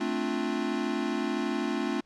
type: chord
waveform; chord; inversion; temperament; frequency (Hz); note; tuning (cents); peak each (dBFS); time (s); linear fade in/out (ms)
square; D minor seventh; second; equal; 220 / 261.6 / 293.7 / 349.2; A3 / C4 / D4 / F4; 0 / 0 / 0 / 0; -34; 0-2.01; 10
effects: pink hiss -67 dBFS RMS until 2.05 s + low-pass 5000 Hz 12 dB/octave